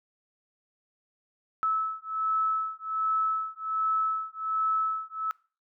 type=beating tone pair; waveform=sine; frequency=1302 / 1303.3 Hz; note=E6 / E6; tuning=-22 / -20 cents; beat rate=1.3 Hz; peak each=-29 dBFS; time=1.63-5.31 s; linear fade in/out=0 ms; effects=noise-tail reverb RT60 0.4 s tail -23 dB re dry